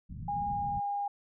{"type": "low-pass noise", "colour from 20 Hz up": "white", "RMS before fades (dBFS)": -41, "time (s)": [0.09, 0.8], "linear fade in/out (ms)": 10, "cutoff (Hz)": 210, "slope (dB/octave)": 48}
{"type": "tone with pitch glide", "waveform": "sine", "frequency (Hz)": [816, 810.4], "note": ["G#5", "G#5"], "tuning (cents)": [-31, -43], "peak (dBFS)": -30, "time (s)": [0.28, 1.08], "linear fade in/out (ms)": 5, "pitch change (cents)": -12, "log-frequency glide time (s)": [0.46, 0.87]}
{"effects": []}